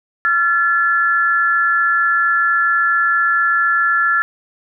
sine tone pair together, 1368 / 1723.6 Hz, F6 / A6, -36 / -36 cents, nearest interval major third, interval 400 cents, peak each -15 dBFS, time 0.25-4.22 s, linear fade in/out 0 ms, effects none

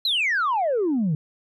sine exponential sweep, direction down, 4186 to 144.4 Hz, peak -18 dBFS, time 0.05-1.15 s, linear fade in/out 2 ms, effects tanh soft clip ceiling -17 dBFS

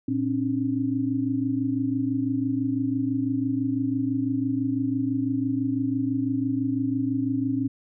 sine tone cluster, 116.2 / 267.2 / 293.2 Hz, A#2 / C4 / D4, -5 / +36 / -3 cents, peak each -31 / -24 / -29 dBFS, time 0.08-7.68 s, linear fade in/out 5 ms, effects none

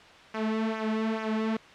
sawtooth tone with flanger, 220 Hz, A3, in tune, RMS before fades -29 dBFS, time 0.34-1.57 s, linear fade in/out 5 ms, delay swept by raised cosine 0.23 to 3.33 ms, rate 2.3 Hz, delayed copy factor -0.7, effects white hiss -50 dBFS RMS until 1.74 s + low-pass 3000 Hz 12 dB/octave

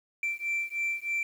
sine beating tone pair, 2343 / 2346.2 Hz, D7 / D7, -5 / -2 cents, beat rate 3.2 Hz, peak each -30 dBFS, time 0.23-1.23 s, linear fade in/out 2 ms, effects tanh soft clip ceiling -25 dBFS + 9-bit

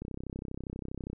click train, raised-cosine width 3 ms, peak -25 dBFS, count 37, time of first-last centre 0.02-1.131 s, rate 32.4 Hz, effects none

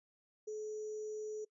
sine tone with sample-and-hold, 428 Hz, A4, 48 cents flat, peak -39 dBFS, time 0.47-1.45 s, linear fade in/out 10 ms, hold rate 6300 Hz, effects noise-tail reverb RT60 0.1 s tail -23 dB re dry + resampled to 24000 Hz

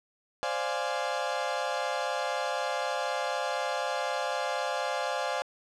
30% pulse chord, D half-diminished seventh, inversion third, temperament equal, 523.3 / 587.3 / 698.5 / 830.6 Hz, C5 / D5 / F5 / Ab5, 0 / 0 / 0 / 0 cents, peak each -32 dBFS, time 0.43-5.42 s, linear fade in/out 0 ms, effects low-pass 6000 Hz 12 dB/octave

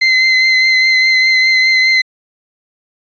35% pulse tone with vibrato, 2060 Hz, C7, 28 cents flat, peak -6 dBFS, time 0.01-2.02 s, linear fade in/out 10 ms, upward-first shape triangle, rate 4.9 Hz, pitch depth 24 cents each way, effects resampled to 16000 Hz

